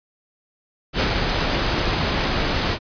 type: noise with ADSR envelope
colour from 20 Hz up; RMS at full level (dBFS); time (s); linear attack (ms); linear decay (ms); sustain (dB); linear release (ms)
pink; -19; 0.93-2.79; 66; 95; -2; 67
effects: resampled to 11025 Hz